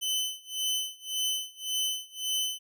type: tone with tremolo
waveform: sawtooth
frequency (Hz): 3036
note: F#7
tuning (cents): +44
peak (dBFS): -23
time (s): 0.01-2.59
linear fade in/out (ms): 20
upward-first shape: sine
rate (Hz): 1.8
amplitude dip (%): 95
effects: none